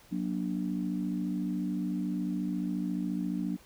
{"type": "chord", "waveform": "sine", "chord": "Gb augmented", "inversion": "none", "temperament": "equal with one note detuned", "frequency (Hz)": [185, 239.2, 293.7], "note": ["Gb3", "Bb3", "D4"], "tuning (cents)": [0, 45, 0], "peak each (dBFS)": [-32, -35, -34], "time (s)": [0.11, 3.57], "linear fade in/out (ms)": 20, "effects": ["tanh soft clip ceiling -20 dBFS", "pink hiss -58 dBFS RMS until 3.65 s"]}